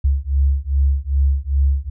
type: beating tone pair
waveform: sine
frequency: 67.9 / 70.4 Hz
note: C#2 / C#2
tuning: -35 / +27 cents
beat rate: 2.5 Hz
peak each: -17 dBFS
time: 0.04-1.9 s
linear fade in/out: 10 ms
effects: none